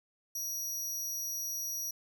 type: tone with amplitude modulation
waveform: sawtooth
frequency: 5770 Hz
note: F#8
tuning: 44 cents flat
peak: -31 dBFS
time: 0.35-1.91 s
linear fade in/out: 5 ms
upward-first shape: sine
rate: 298 Hz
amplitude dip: 25%
effects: none